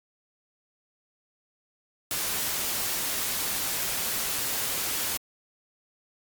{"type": "noise", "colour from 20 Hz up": "white", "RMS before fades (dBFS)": -29, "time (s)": [2.11, 5.17], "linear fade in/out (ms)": 0, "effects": ["Opus 48 kbps"]}